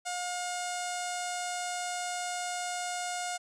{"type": "tone with low-pass filter", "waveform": "sawtooth", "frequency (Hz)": 715, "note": "F5", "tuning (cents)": 41, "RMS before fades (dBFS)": -35, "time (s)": [0.05, 3.38], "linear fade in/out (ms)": 20, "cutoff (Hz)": 7900, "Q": 3.7, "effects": []}